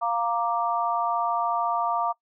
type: chord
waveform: sine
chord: Bb major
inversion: second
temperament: equal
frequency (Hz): 698.5 / 932.3 / 1174.7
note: F5 / Bb5 / D6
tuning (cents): 0 / 0 / 0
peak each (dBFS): -27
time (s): 0.01-2.13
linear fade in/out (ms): 20
effects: noise-tail reverb RT60 0.1 s tail -22 dB re dry